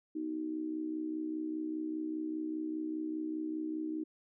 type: tone with amplitude modulation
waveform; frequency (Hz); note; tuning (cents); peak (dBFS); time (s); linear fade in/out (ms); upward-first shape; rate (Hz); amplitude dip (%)
sine; 312.1; D#4; +5; -31; 0.15-4.04; 10; sine; 65; 70
effects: none